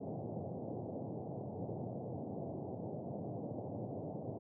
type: band-pass noise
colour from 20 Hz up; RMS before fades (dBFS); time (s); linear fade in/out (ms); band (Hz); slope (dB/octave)
pink; -43; 0-4.39; 20; 100 to 750; 48
effects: none